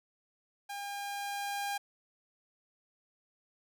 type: tone with level ramp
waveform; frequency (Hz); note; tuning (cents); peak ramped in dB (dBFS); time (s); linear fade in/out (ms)
sawtooth; 806; G5; +48; -35 to -29; 0.69-1.78; 10
effects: none